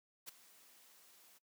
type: noise with ADSR envelope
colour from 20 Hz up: white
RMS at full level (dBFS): -45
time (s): 0.26-1.39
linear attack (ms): 28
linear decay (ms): 7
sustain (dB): -19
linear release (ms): 21
effects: noise-tail reverb RT60 0.1 s tail -19 dB re dry + high-pass 200 Hz 12 dB/octave